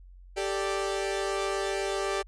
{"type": "chord", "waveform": "sawtooth", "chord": "G suspended second", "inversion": "none", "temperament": "equal", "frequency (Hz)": [392, 440, 587.3], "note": ["G4", "A4", "D5"], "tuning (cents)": [0, 0, 0], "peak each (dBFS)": [-26, -32, -30], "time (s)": [0.36, 2.23], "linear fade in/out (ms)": 20, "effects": ["added 45 Hz sine -47 dBFS peak until 2.27 s", "resampled to 22050 Hz"]}